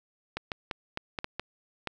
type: clicks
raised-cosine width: 0.3 ms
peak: -16 dBFS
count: 8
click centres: 0.37 / 0.518 / 0.712 / 0.974 / 1.188 / 1.244 / 1.396 / 1.873 s
effects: none